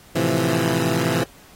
15% pulse chord, F major seventh, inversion first, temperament equal, 110 / 130.81 / 164.81 / 174.61 Hz, A2 / C3 / E3 / F3, 0 / 0 / 0 / 0 cents, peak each -20 / -17 / -16 / -20 dBFS, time 0.15-1.24 s, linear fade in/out 10 ms, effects pink hiss -49 dBFS RMS until 1.55 s + AAC 48 kbps

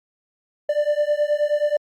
triangle beating tone pair, 587.3 / 596.7 Hz, D5 / D5, 0 / +27 cents, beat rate 9.4 Hz, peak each -19 dBFS, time 0.69-1.77 s, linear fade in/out 5 ms, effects Opus 48 kbps

